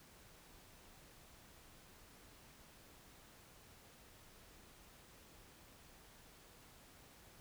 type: silence
effects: pink hiss -62 dBFS RMS until 7.4 s